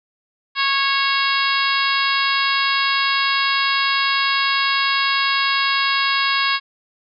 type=harmonic tone; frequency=550 Hz; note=C#5; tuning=14 cents flat; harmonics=2 / 3 / 4 / 5 / 6 / 7 / 8 / 9; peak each=-21 / -23 / -24 / -25 / -26 / -26 / -27 / -28 dBFS; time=0.55-6.6 s; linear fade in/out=50 ms; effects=none